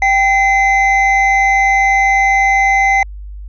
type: tone pair together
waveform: triangle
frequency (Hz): 784 / 2052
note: G5 / C7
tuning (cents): 0 / -34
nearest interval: octave + perfect fourth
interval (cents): 1666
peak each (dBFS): -10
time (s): 0.02-3.03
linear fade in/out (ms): 2
effects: added 50 Hz sine -26 dBFS peak until 3.48 s + resampled to 16000 Hz